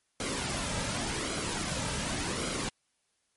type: noise with flanger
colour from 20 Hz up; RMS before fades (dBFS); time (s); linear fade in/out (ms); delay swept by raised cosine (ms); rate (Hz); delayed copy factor
pink; -33; 0.2-2.69; 2; 1.1 to 2.8; 0.88; -0.55
effects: white hiss -75 dBFS RMS until 3.36 s + MP3 48 kbps